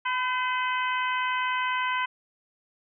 harmonic tone with a mistuned harmonic, 510 Hz, C5, 44 cents flat, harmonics 2 / 3 / 4 / 5 / 6, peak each -27 / -31 / -33 / -35 / -37 dBFS, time 0.05-2.06 s, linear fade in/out 10 ms, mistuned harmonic 2, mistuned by -24 cents, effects none

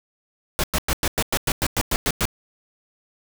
pink noise bursts, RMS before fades -21 dBFS, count 12, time 0.59-2.254 s, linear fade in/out 0 ms, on 47 ms, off 100 ms, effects none

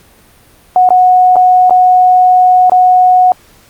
sine tone with dropouts, 733 Hz, F#5, 16 cents flat, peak -3 dBFS, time 0.76-3.32 s, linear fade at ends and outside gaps 1 ms, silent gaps 0.89-0.905 / 1.358-1.365 / 1.697-1.707 / 2.697-2.719 s, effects pink hiss -44 dBFS RMS until 3.69 s + Opus 48 kbps

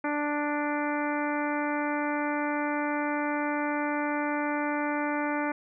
harmonic tone, 294.2 Hz, D4, 3 cents sharp, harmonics 1 / 2 / 3 / 4 / 5 / 6 / 7 / 8, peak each -30 / -34 / -33 / -38 / -36 / -40 / -39 / -42 dBFS, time 0.04-5.52 s, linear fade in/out 5 ms, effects none

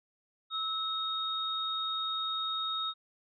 sine tone pair together, 1300 / 3730 Hz, E6 / A#7, -24 / 0 cents, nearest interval octave + tritone, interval 1824 cents, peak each -35 / -33 dBFS, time 0.5-2.94 s, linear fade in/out 50 ms, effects none

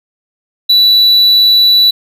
triangle tone, 3951 Hz, B7, in tune, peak -3 dBFS, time 0.69-1.91 s, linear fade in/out 10 ms, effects none

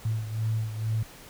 sine beating tone pair, 110 / 112.2 Hz, A2 / A2, 0 / +34 cents, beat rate 2.2 Hz, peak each -27 / -33 dBFS, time 0.05-1.03 s, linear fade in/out 5 ms, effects pink hiss -48 dBFS RMS until 1.29 s

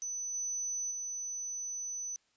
sine tone with level steps, 6000 Hz, F#8, 23 cents sharp, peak -35 / -33 / -36 dBFS, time 0.02-2.16 s, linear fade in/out 0 ms, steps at 0.34 / 0.91 s, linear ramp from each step 2 ms, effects white hiss -73 dBFS RMS until 2.36 s + resampled to 16000 Hz

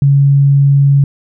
sine tone, 139.9 Hz, C#3, 16 cents sharp, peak -5 dBFS, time 0.02-1.04 s, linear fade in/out 2 ms, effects none

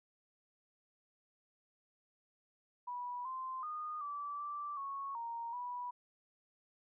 sine tone with pitch steps, 979 / 1040 / 1227 / 1159 / 1169 / 1104 / 931 / 980 Hz, B5 / C6 / D#6 / D6 / D6 / C#6 / A#5 / B5, -15 / -11 / -25 / -23 / -8 / -7 / -2 / -14 cents, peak -39 dBFS, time 2.87-5.91 s, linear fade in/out 10 ms, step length 380 ms, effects none

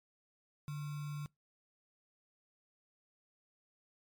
sine tone with sample-and-hold, 146.83 Hz, D3, in tune, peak -38 dBFS, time 0.68-1.26 s, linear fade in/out 0 ms, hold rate 1225 Hz, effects noise-tail reverb RT60 0.2 s tail -25 dB re dry + MP3 96 kbps

